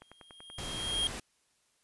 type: tone with exponential growth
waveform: square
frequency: 3233 Hz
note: G#7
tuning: 47 cents flat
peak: -27 dBFS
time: 0.01-1.07 s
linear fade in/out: 0 ms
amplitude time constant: 230 ms
type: click train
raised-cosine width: 0.5 ms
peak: -34 dBFS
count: 10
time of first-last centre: 0.02-0.885 s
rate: 10.4 Hz
type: noise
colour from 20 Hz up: pink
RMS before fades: -40 dBFS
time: 0.58-1.2 s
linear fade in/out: 5 ms
effects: white hiss -72 dBFS RMS until 1.83 s + resampled to 24000 Hz